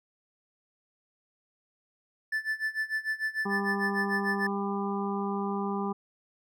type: tone with tremolo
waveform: triangle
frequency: 1754 Hz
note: A6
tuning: 6 cents flat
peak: -24 dBFS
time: 2.32-4.47 s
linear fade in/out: 5 ms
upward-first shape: sine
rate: 6.7 Hz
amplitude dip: 90%
type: harmonic tone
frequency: 199.3 Hz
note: G3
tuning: 29 cents sharp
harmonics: 1 / 2 / 4 / 5 / 6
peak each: -31 / -34 / -37 / -38 / -39 dBFS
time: 3.45-5.93 s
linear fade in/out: 10 ms
effects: none